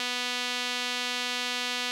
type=tone with band-pass filter; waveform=sawtooth; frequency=246.9 Hz; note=B3; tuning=in tune; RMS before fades=-31 dBFS; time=0-1.91 s; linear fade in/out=0 ms; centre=3500 Hz; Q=1.4; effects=none